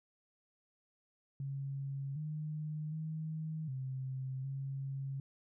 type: tone with pitch steps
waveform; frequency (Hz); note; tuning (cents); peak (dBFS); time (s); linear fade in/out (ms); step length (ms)
sine; 137.8 / 153 / 157.5 / 131.7 / 136.3; C#3 / D#3 / D#3 / C3 / C#3; -10 / -29 / +21 / +12 / -29; -37; 1.4-5.2; 2; 760
effects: none